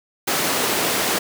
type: high-pass noise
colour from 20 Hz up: pink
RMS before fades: -21 dBFS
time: 0.27-1.19 s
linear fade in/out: 10 ms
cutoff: 270 Hz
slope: 12 dB/octave
effects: none